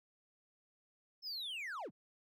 triangle linear sweep, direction down, 5330 to 92.5 Hz, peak -39 dBFS, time 1.22-1.91 s, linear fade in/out 50 ms, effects none

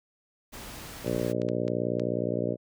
pink noise, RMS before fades -42 dBFS, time 0.52-1.33 s, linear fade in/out 20 ms
harmonic tone, 59.6 Hz, A#1, 39 cents sharp, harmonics 2 / 3 / 4 / 5 / 6 / 7 / 8 / 9 / 10, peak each -35 / -35 / -35 / -35 / -35 / -35 / -35 / -35 / -35 dBFS, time 1.03-2.57 s, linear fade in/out 50 ms
clicks, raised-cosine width 0.2 ms, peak -25 dBFS, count 5, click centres 1.073 / 1.418 / 1.488 / 1.68 / 1.997 s
effects none

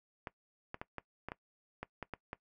clicks, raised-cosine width 0.5 ms, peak -25 dBFS, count 10, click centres 0.272 / 0.744 / 0.815 / 0.983 / 1.286 / 1.319 / 1.83 / 2.027 / 2.137 / 2.331 s, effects noise-tail reverb RT60 0.1 s tail -20 dB re dry

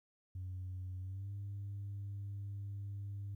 sine tone with pitch glide, 92.5 to 100.29 Hz, F#2 to G2, 0 to +40 cents, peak -39 dBFS, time 0.35-3.35 s, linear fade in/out 5 ms, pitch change +140 cents, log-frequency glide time 1-1.31 s, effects tanh soft clip ceiling -38 dBFS + 13-bit

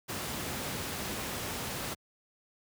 pink noise, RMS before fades -36 dBFS, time 0.08-1.95 s, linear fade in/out 20 ms, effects high-pass 80 Hz 12 dB/octave

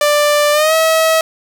sawtooth tone with pitch glide, 590 to 643.4 Hz, D5 to E5, +8 to -42 cents, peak -6 dBFS, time 0.01-1.21 s, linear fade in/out 2 ms, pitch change +150 cents, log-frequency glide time 0.52-0.74 s, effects none

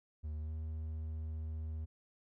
triangle tone with pitch glide, 76.4 to 78.78 Hz, D#2 to D#2, -31 to +22 cents, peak -36 dBFS, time 0.23-1.86 s, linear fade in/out 20 ms, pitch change +53 cents, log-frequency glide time 0.39-0.52 s, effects none

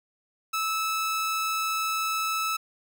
sawtooth tone, 1307 Hz, E6, 15 cents flat, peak -22 dBFS, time 0.53-2.57 s, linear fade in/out 10 ms, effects none

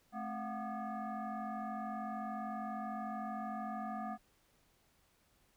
sine tone with frequency modulation, 262.9 Hz, C4, 8 cents sharp, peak -38 dBFS, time 0.12-4.18 s, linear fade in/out 50 ms, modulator 479 Hz, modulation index 2, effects pink hiss -72 dBFS RMS until 5.56 s

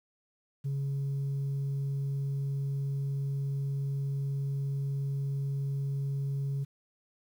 sine tone, 138.59 Hz, C#3, in tune, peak -27 dBFS, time 0.64-6.65 s, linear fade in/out 20 ms, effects tanh soft clip ceiling -28 dBFS + 10-bit

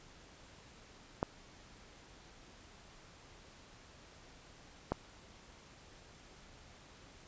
clicks, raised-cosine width 1 ms, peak -17 / -18 dBFS, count 2, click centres 1.229 / 4.92 s, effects pink hiss -58 dBFS RMS until 7.27 s + resampled to 16000 Hz

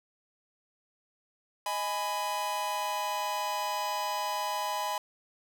45% pulse chord, G# minor, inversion second, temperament just, 623 / 830.6 / 996.7 Hz, D#5 / G#5 / B5, +2 / 0 / +16 cents, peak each -39 / -34 / -33 dBFS, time 1.66-4.98 s, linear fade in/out 2 ms, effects none

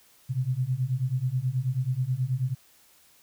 sine beating tone pair, 123.47 / 132.77 Hz, B2 / C3, 0 / +26 cents, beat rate 9.3 Hz, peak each -28 / -27 dBFS, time 0.29-2.55 s, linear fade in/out 20 ms, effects white hiss -59 dBFS RMS until 3.22 s

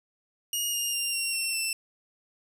15% pulse tone with pitch steps, 2866 / 2827 / 2788 / 2749 / 2711 / 2674 Hz, F7 / F7 / F7 / F7 / E7 / E7, +44 / +20 / -4 / -28 / +48 / +24 cents, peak -20 dBFS, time 0.53-1.73 s, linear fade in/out 2 ms, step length 200 ms, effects 10-bit

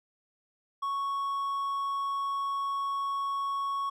triangle tone, 1108.7 Hz, C#6, in tune, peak -27 dBFS, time 0.82-3.9 s, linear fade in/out 10 ms, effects none

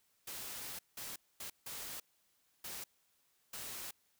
white noise bursts at uneven times, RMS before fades -45 dBFS, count 6, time 0.27-0.79 / 0.97-1.16 / 1.4-1.5 / 1.66-2 / 2.64-2.84 / 3.53-3.91 s, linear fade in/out 5 ms, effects white hiss -75 dBFS RMS until 4.19 s

